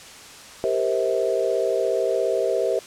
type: chord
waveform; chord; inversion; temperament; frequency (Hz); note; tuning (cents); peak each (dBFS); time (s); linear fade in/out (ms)
sine; C dominant seventh; second; equal with one note detuned; 392 / 466.2 / 523.3 / 644.9; G4 / Bb4 / C5 / E5; 0 / 0 / 0 / -38; -25; 0.64-2.79; 0
effects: white hiss -42 dBFS RMS until 2.86 s + low-pass 8000 Hz 12 dB/octave